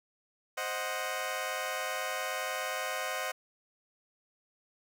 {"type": "chord", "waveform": "15% pulse", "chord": "C diminished", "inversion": "none", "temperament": "equal", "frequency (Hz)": [523.3, 622.3, 740], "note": ["C5", "Eb5", "Gb5"], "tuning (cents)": [0, 0, 0], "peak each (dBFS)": -31, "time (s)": [0.57, 3.32], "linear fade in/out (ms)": 10, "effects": []}